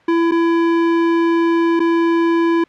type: tone with dropouts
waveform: square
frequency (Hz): 334.8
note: E4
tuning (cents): +27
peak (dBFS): -13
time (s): 0.08-2.64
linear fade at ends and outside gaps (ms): 5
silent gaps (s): 0.312-0.318 / 1.795-1.801
effects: white hiss -50 dBFS RMS until 2.68 s + low-pass 2000 Hz 12 dB/octave